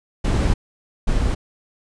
brown noise bursts at uneven times, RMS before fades -18 dBFS, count 2, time 0.24-0.54 / 1.07-1.35 s, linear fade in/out 10 ms, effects resampled to 22050 Hz

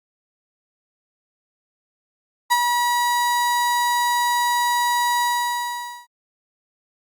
35% pulse tone with ADSR envelope, 965 Hz, B5, 40 cents flat, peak -11 dBFS, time 2.5-6.07 s, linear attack 21 ms, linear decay 42 ms, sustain -5 dB, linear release 850 ms, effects Opus 48 kbps

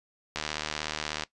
click train, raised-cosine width 0.2 ms, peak -13 dBFS, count 68, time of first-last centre 0.36-1.236 s, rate 76.5 Hz, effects noise-tail reverb RT60 0.1 s tail -19 dB re dry + resampled to 24000 Hz

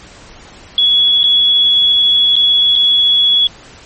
sine tone with dropouts, 3372 Hz, G#7, 26 cents sharp, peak -7 dBFS, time 0.78-3.47 s, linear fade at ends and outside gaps 1 ms, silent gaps 1.232-1.24 / 2.356-2.364 / 2.755-2.76 s, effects pink hiss -38 dBFS RMS until 3.85 s + MP3 32 kbps

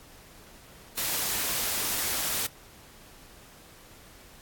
white noise, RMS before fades -29 dBFS, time 0.97-2.47 s, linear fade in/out 10 ms, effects pink hiss -52 dBFS RMS until 4.41 s + AAC 64 kbps

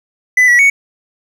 triangle tone with pitch steps, 2001 / 1938 / 2227 Hz, B6 / B6 / C#7, +22 / -33 / +7 cents, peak -4 dBFS, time 0.37-0.7 s, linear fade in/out 5 ms, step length 110 ms, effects none

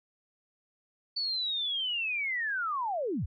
sine linear sweep, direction down, 4518 to 52.5 Hz, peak -29 dBFS, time 1.16-3.26 s, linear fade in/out 10 ms, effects none

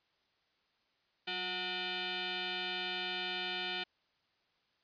sine tone with frequency modulation, 360 Hz, F#4, 47 cents flat, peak -35 dBFS, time 1.27-3.84 s, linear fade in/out 10 ms, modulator 546 Hz, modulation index 6.6, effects white hiss -75 dBFS RMS until 4.83 s + resampled to 11025 Hz

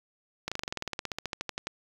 slowing click train, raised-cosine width 0.2 ms, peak -15 dBFS, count 21, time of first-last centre 0.48-1.67 s, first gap 36 ms, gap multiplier 1.05, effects 7-bit

